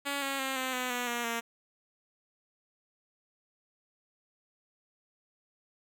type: tone with pitch steps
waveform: 5% pulse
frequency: 281.7 / 274 / 266.5 / 259.2 / 252.1 / 245.2 / 238.5 / 232 Hz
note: C#4 / C#4 / C4 / C4 / B3 / B3 / A#3 / A#3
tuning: +28 / -20 / +32 / -16 / +36 / -12 / +40 / -8 cents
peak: -20 dBFS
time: 0.05-1.41 s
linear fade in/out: 20 ms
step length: 170 ms
effects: none

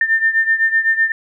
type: beating tone pair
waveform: sine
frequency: 1796 / 1803.9 Hz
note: A6 / A6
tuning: +35 / +43 cents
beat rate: 7.9 Hz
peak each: -14 / -18 dBFS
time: 0.01-1.12 s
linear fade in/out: 2 ms
effects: none

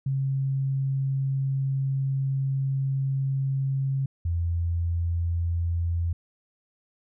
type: tone pair in turn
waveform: sine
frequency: 135.4 / 85 Hz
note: C#3 / F2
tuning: -40 / -46 cents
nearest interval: minor sixth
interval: 806 cents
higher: first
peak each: -23 dBFS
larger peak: neither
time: 0.06-4.06 / 4.25-6.13 s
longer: first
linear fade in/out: 5 ms
effects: none

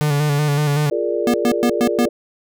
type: tone with vibrato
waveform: 45% pulse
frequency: 146.83 Hz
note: D3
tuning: in tune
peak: -15 dBFS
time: 0.01-0.9 s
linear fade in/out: 0 ms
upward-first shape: square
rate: 5.3 Hz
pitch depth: 37 cents each way
type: chord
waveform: sine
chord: Bb dominant seventh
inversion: second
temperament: equal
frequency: 349.2 / 415.3 / 466.2 / 587.3 Hz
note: F4 / Ab4 / Bb4 / D5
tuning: 0 / 0 / 0 / 0 cents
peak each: -23 dBFS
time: 0.91-2.09 s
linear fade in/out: 10 ms
type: tone bursts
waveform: square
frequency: 241.5 Hz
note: B3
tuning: 39 cents flat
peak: -15 dBFS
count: 5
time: 1.27-2.055 s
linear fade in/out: 2 ms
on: 69 ms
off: 110 ms
effects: none

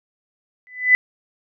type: tone with exponential growth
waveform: sine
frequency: 2000 Hz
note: B6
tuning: 21 cents sharp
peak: -6 dBFS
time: 0.67-0.95 s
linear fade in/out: 0 ms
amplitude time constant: 59 ms
effects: none

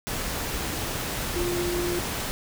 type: tone in noise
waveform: sine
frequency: 350.3 Hz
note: F4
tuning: 5 cents sharp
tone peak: -26 dBFS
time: 1.36-1.99 s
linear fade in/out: 0 ms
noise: pink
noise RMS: -30 dBFS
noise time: 0.07-2.31 s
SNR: +1 dB
effects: none

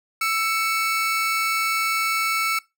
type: tone pair together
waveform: 40% pulse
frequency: 1325 / 2230 Hz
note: E6 / C#7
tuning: +9 / +10 cents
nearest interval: major sixth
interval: 901 cents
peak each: -22 / -23 dBFS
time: 0.21-2.59 s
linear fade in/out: 5 ms
effects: noise-tail reverb RT60 0.2 s tail -21 dB re dry

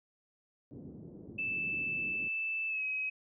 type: low-pass noise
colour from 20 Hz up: white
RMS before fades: -47 dBFS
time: 0.71-2.28 s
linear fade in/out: 0 ms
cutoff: 340 Hz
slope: 24 dB/octave
type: tone with pitch glide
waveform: sine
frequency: 2637 to 2544 Hz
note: E7 to D#7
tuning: 0 to +38 cents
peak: -32 dBFS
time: 1.38-3.1 s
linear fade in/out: 10 ms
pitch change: -62 cents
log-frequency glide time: 2.68-2.83 s
effects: high-pass 100 Hz 12 dB/octave

